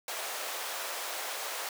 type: high-pass noise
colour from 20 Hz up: pink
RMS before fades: -37 dBFS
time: 0.08-1.69 s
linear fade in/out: 2 ms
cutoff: 520 Hz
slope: 24 dB/octave
effects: none